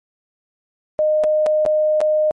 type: tone with dropouts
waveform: sine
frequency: 614 Hz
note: D#5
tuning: 23 cents flat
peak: -13 dBFS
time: 0.99-2.31 s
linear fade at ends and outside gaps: 0 ms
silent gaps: 1.237-1.241 / 1.462-1.466 / 1.652-1.662 / 2.005-2.014 s
effects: MP3 48 kbps